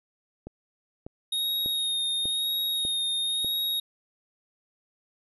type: click train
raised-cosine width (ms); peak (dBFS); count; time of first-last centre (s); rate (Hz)
2; -25; 6; 0.47-3.446; 1.68
type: tone with vibrato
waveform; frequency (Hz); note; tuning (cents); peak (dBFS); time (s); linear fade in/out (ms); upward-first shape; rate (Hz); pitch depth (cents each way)
square; 3729; A#7; 0; -26; 1.32-3.8; 5; sine; 0.98; 23
effects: none